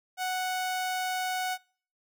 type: tone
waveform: sawtooth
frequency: 740 Hz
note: F#5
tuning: in tune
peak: -25 dBFS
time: 0.17-1.58 s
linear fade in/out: 50 ms
effects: noise-tail reverb RT60 0.5 s tail -26 dB re dry